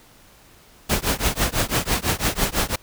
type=noise with tremolo; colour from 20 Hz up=pink; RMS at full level=-18 dBFS; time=0.89-2.76 s; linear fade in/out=10 ms; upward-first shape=triangle; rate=6 Hz; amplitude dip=100%; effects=pink hiss -51 dBFS RMS until 2.82 s